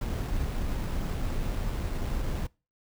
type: noise with sample-and-hold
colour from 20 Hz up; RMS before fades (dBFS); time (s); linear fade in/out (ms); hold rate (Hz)
brown; -30; 0.01-2.47; 5; 6300
effects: noise-tail reverb RT60 0.3 s tail -24 dB re dry